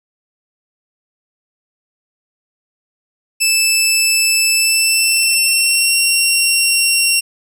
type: tone with pitch glide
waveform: 15% pulse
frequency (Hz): 2634 to 2743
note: E7 to F7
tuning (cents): -2 to -32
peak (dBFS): -4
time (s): 3.4-7.21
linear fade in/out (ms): 20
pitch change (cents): +70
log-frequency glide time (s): 4.54-5.97
effects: none